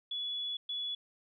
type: tone bursts at uneven times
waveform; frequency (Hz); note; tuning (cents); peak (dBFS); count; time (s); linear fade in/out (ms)
sine; 3408; G#7; +44; -34; 2; 0.11-0.57 / 0.69-0.95; 5
effects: none